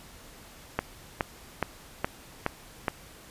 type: click train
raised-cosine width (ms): 0.5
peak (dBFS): -10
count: 6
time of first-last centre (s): 0.79-2.882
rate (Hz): 2.39
effects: pink hiss -50 dBFS RMS until 3.3 s + resampled to 32000 Hz